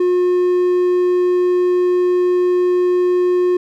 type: tone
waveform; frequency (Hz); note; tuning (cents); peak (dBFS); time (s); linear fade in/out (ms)
triangle; 359.4; F4; +50; -10; 0-3.57; 5
effects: none